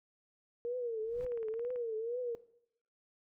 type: tone with vibrato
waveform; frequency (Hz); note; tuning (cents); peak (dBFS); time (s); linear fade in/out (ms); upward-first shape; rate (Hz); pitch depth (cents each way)
sine; 467; A#4; +3; -34; 0.65-2.35; 0; triangle; 2.1; 140
type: noise with exponential growth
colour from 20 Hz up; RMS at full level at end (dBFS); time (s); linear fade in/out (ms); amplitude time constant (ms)
brown; -47; 0.94-1.25; 1; 67
type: click train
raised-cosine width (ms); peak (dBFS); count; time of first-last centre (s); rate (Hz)
0.5; -40; 11; 1.21-1.759; 18.2
effects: noise-tail reverb RT60 0.7 s tail -18 dB re dry